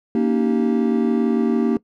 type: chord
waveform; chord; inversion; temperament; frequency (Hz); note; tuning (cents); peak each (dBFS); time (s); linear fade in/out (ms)
triangle; Eb dominant seventh; second; just; 233.3 / 280 / 311.1 / 388.9; Bb3 / Db4 / Eb4 / G4; +2 / +18 / 0 / -14; -16 / -22 / -22 / -21; 0.15-1.77; 2
effects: noise-tail reverb RT60 0.1 s tail -20 dB re dry